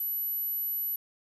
sine tone, 11840 Hz, F#9, in tune, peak -26 dBFS, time 0-0.96 s, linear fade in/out 5 ms, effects tanh soft clip ceiling -28 dBFS + 9-bit

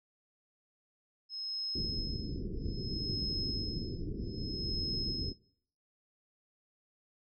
sine tone with tremolo, 5160 Hz, E8, 38 cents flat, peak -34 dBFS, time 1.29-5.34 s, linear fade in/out 50 ms, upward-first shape sine, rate 0.62 Hz, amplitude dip 100%
pink low-pass noise, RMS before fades -38 dBFS, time 1.75-5.33 s, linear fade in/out 5 ms, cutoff 410 Hz, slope 48 dB/octave
effects noise-tail reverb RT60 0.6 s tail -21 dB re dry

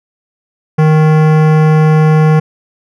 sine tone with hard clipping, 155.56 Hz, D#3, in tune, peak -7 dBFS, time 0.78-2.4 s, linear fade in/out 10 ms, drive 18 dB, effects none

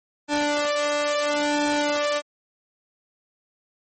sawtooth tone with flanger, 293.7 Hz, D4, in tune, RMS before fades -23 dBFS, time 0.28-2.22 s, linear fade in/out 50 ms, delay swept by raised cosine 1.2 to 1.86 ms, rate 0.74 Hz, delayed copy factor +0.95, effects MP3 32 kbps

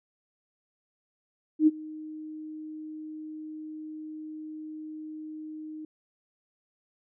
sine tone with ADSR envelope, 310 Hz, D#4, 6 cents flat, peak -14 dBFS, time 1.59-5.85 s, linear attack 81 ms, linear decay 30 ms, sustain -23 dB, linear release 3 ms, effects none

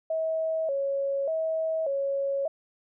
sine tone with vibrato, 596 Hz, D5, 25 cents sharp, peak -25 dBFS, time 0.1-2.48 s, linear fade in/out 5 ms, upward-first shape square, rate 0.85 Hz, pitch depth 130 cents each way, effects none

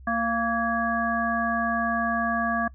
harmonic tone with a mistuned harmonic, 230 Hz, A#3, 23 cents flat, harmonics 1 / 3 / 5 / 7, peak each -28 / -28 / -28 / -28 dBFS, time 0.07-2.68 s, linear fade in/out 5 ms, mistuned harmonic 7, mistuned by +52 cents, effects noise-tail reverb RT60 0.1 s tail -23 dB re dry + added 65 Hz sine -43 dBFS peak until 2.74 s

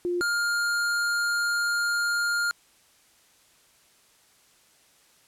sine / square tone pair in turn, 352.3 / 1409.2 Hz, F4 / F6, +15 / +15 cents, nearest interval 2 octaves, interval 2400 cents, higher second, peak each -24 dBFS, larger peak neither, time 0.05-0.21 / 0.21-2.51 s, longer second, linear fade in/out 0 ms, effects white hiss -60 dBFS RMS until 5.27 s + low-pass 11000 Hz 12 dB/octave

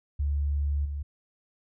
sine tone with level steps, 71.9 Hz, D2, 36 cents flat, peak -24 / -30 dBFS, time 0.19-1.03 s, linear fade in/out 10 ms, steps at 0.85 s, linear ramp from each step 5 ms, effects none

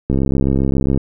click train, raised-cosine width 3 ms, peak -4 dBFS, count 60, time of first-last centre 0.1-0.975 s, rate 67.4 Hz, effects none

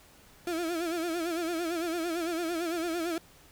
35% pulse tone with vibrato, 336.5 Hz, E4, 36 cents sharp, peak -28 dBFS, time 0.47-3.18 s, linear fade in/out 2 ms, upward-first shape sine, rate 8.9 Hz, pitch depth 93 cents each way, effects pink hiss -57 dBFS RMS until 3.51 s

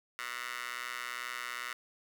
15% pulse tone with high-pass filter, 122.4 Hz, B2, 15 cents flat, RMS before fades -40 dBFS, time 0.19-1.73 s, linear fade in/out 0 ms, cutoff 1600 Hz, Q 3.2, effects none

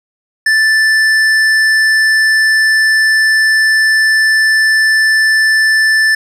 triangle tone with hard clipping, 1760 Hz, A6, in tune, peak -9 dBFS, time 0.46-6.15 s, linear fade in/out 5 ms, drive 13 dB, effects none

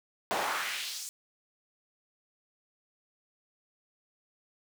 brown noise with high-pass filter sweep, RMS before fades -34 dBFS, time 0.31-1.09 s, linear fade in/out 0 ms, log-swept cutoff 570 to 7300 Hz, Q 1.7, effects none

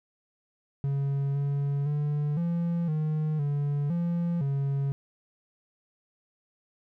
triangle tone with pitch steps, 139.2 / 141.3 / 147.3 / 170.5 / 154.4 / 144 / 171.5 / 138.8 Hz, C#3 / C#3 / D3 / F3 / D#3 / D3 / F3 / C#3, +8 / +34 / +6 / -41 / -13 / -34 / -31 / +3 cents, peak -23 dBFS, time 0.84-4.92 s, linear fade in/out 0 ms, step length 510 ms, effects none

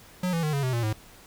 square tone with pitch steps, 181.7 / 166.62 / 152.79 / 140.11 / 128.48 / 117.82 / 108.04 Hz, F#3 / E3 / D#3 / C#3 / C3 / A#2 / A2, -31 / +19 / -31 / +19 / -31 / +19 / -31 cents, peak -25 dBFS, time 0.23-0.93 s, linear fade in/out 5 ms, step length 100 ms, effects pink hiss -51 dBFS RMS until 1.26 s

